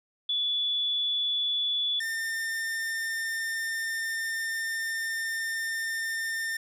sine / 45% pulse tone pair in turn, 3438 / 1806.5 Hz, A7 / A6, -41 / +45 cents, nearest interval major seventh, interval 1114 cents, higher first, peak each -25 / -29 dBFS, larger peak first, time 0.29-2 / 2-6.57 s, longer second, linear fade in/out 5 ms, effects resampled to 32000 Hz

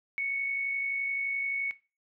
sine tone with amplitude modulation, 2217 Hz, C#7, in tune, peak -27 dBFS, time 0.18-1.71 s, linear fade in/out 0 ms, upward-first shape sine, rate 51.6 Hz, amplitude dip 35%, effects noise-tail reverb RT60 0.3 s tail -17 dB re dry

